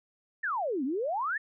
sine exponential two-way sweep, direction down then up, 1865 to 246.3 to 1865 Hz, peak -28 dBFS, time 0.43-1.38 s, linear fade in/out 10 ms, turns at 0.84 s, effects none

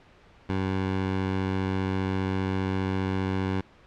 15% pulse tone, 95 Hz, F#2, 46 cents sharp, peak -19 dBFS, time 0.49-3.61 s, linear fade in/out 5 ms, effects pink hiss -55 dBFS RMS until 3.86 s + low-pass 3000 Hz 12 dB/octave

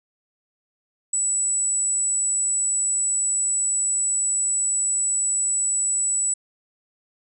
sine tone, 7902 Hz, B8, in tune, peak -18 dBFS, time 1.13-6.34 s, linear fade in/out 5 ms, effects tanh soft clip ceiling -17 dBFS

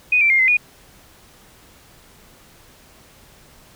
sine tone with pitch steps, 2485 / 2343 / 2122 / 2055 / 2453 Hz, D#7 / D7 / C7 / C7 / D#7, -3 / -5 / +24 / -32 / -25 cents, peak -12 dBFS, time 0.12-0.57 s, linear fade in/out 5 ms, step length 90 ms, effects pink hiss -49 dBFS RMS until 3.75 s

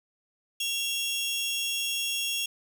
sawtooth tone pair together, 2747 / 3321 Hz, F7 / G#7, -29 / -1 cents, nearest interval minor third, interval 328 cents, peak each -28 / -27 dBFS, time 0.6-2.46 s, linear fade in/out 5 ms, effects none

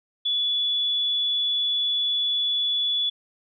sine tone, 3428 Hz, A7, 46 cents flat, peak -21 dBFS, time 0.25-3.1 s, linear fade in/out 10 ms, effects none

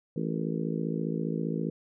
harmonic tone with a mistuned harmonic, 55 Hz, A1, in tune, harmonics 3 / 4 / 5 / 6 / 7 / 8 / 9, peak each -32 / -34 / -36 / -38 / -39 / -40 / -41 dBFS, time 0.16-1.7 s, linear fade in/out 5 ms, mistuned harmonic 9, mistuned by -59 cents, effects none

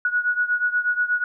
sine beating tone pair, 1459 / 1467.3 Hz, F#6 / F#6, -25 / -15 cents, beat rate 8.3 Hz, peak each -21 / -24 dBFS, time 0.05-1.24 s, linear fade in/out 2 ms, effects none

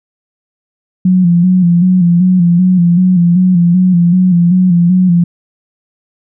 sine tone with vibrato, 178.1 Hz, F3, 34 cents sharp, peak -5 dBFS, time 1.05-5.24 s, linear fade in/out 5 ms, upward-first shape square, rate 2.6 Hz, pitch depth 56 cents each way, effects none

